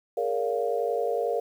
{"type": "chord", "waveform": "sine", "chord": "Bb minor seventh", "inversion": "third", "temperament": "equal with one note detuned", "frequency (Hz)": [415.3, 466.2, 569, 698.5], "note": ["Ab4", "Bb4", "Db5", "F5"], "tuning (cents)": [0, 0, 45, 0], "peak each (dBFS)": [-32, -27, -31, -31], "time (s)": [0.17, 1.4], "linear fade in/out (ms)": 5, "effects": ["9-bit"]}